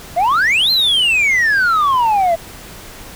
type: exponential two-way sweep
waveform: sine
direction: up then down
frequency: 651 to 4217 to 651 Hz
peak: -8 dBFS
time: 0.16-2.36 s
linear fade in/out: 20 ms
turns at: 0.71 s
effects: tanh soft clip ceiling -10 dBFS + pink hiss -35 dBFS RMS until 3.15 s